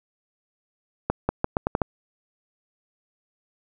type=accelerating click train; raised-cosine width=1 ms; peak=-7 dBFS; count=7; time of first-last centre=1.1-1.818 s; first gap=190 ms; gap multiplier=0.81; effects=none